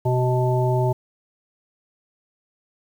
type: harmonic tone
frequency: 125.9 Hz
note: B2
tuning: 34 cents sharp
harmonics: 1 / 3 / 5 / 7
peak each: -19 / -24 / -26 / -27 dBFS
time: 0.05-0.93 s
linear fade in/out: 10 ms
effects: 8-bit